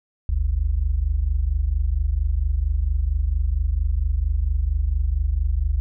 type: tone pair together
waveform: sine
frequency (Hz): 49.04 / 73.42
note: G1 / D2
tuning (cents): +1 / 0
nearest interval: perfect fifth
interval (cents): 699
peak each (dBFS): -21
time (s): 0.29-5.8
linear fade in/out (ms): 0
effects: none